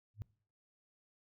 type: tone with exponential growth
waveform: sine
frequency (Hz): 105.5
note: G#2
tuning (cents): +28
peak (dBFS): -35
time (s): 0.14-0.22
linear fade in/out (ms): 0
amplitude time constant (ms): 16
effects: noise-tail reverb RT60 0.5 s tail -23 dB re dry